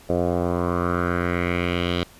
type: tone with low-pass filter sweep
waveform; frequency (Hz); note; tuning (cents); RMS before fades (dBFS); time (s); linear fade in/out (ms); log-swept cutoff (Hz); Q
10% pulse; 87.7; F2; +8; -23; 0.09-2.04; 10; 610 to 3600; 3.2
effects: pink hiss -49 dBFS RMS until 2.19 s + resampled to 32000 Hz